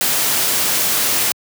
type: noise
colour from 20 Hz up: white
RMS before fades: -17 dBFS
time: 0.01-1.32 s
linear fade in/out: 0 ms
effects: high-pass 100 Hz 12 dB/octave